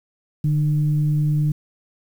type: tone with frequency modulation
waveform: sine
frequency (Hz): 150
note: D3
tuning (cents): +37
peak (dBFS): -16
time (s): 0.44-1.52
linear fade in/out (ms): 5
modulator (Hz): 155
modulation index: 0.29
effects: 8-bit